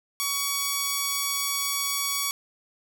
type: tone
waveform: 5% pulse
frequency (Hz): 1126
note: C#6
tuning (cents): +27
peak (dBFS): -13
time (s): 0.2-2.31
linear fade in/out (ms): 0
effects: none